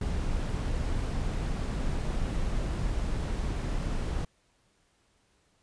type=noise; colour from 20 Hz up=brown; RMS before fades=-30 dBFS; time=0.01-4.25 s; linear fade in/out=5 ms; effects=pink hiss -69 dBFS RMS until 5.62 s + resampled to 22050 Hz